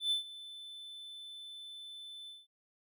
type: tone with ADSR envelope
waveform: triangle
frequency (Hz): 3520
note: A7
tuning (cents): 0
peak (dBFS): -26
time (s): 0-2.47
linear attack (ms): 110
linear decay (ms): 120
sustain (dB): -18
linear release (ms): 190
effects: none